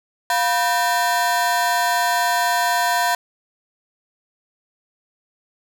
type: ring-modulated tone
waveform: 30% pulse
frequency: 840 Hz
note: G#5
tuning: 19 cents sharp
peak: -11 dBFS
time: 0.3-3.15 s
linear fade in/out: 2 ms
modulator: 138 Hz
effects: none